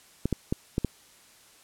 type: clicks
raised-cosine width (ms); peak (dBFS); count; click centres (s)
3; -12; 5; 0.256 / 0.327 / 0.525 / 0.781 / 0.847
effects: white hiss -56 dBFS RMS until 1.63 s + low-pass 11000 Hz 12 dB/octave